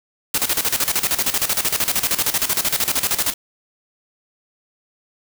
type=noise with tremolo; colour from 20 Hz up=white; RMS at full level=-18 dBFS; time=0.34-3.34 s; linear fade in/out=5 ms; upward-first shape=square; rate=13 Hz; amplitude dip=75%; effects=none